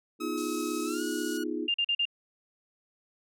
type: chord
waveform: sine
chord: F half-diminished seventh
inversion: second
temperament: equal with one note detuned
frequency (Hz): 246.9 / 311.1 / 347.2 / 415.3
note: Cb4 / Eb4 / F4 / Ab4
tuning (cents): 0 / 0 / -10 / 0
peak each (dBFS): -37 / -33 / -35 / -38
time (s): 0.19-1.69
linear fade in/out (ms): 50
type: tone with pitch glide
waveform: sawtooth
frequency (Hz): 1279 to 1452.3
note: D#6 to F#6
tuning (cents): +47 to -33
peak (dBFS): -34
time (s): 0.2-1.44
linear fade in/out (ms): 10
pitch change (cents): +220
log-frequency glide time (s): 0.84-1.02
type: band-pass noise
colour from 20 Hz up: pink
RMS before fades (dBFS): -44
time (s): 0.37-1.38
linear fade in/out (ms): 10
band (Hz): 5200 to 9900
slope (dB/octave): 24
type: tone bursts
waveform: sine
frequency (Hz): 2802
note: F7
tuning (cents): +5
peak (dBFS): -24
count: 4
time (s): 1.68-2.054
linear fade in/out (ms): 5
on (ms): 62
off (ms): 42
effects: none